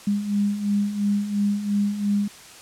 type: beating tone pair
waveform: sine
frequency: 201.6 / 204.5 Hz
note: G3 / G#3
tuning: +49 / -26 cents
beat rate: 2.9 Hz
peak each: -27 / -21 dBFS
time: 0.07-2.28 s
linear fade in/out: 5 ms
effects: white hiss -44 dBFS RMS until 2.61 s + low-pass 9000 Hz 12 dB/octave